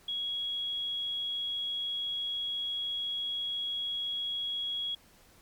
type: tone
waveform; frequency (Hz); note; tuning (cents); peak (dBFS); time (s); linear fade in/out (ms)
sine; 3322; G#7; 0; -31; 0.08-4.95; 5
effects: pink hiss -60 dBFS RMS until 5.41 s + MP3 96 kbps